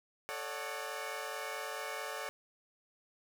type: chord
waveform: 15% pulse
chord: D major seventh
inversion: second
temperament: equal with one note detuned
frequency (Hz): 440 / 554.4 / 599 / 740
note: A4 / C#5 / D5 / F#5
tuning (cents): 0 / 0 / +34 / 0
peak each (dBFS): -38 / -37 / -38 / -39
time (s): 0.29-2.29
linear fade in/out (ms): 0
effects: none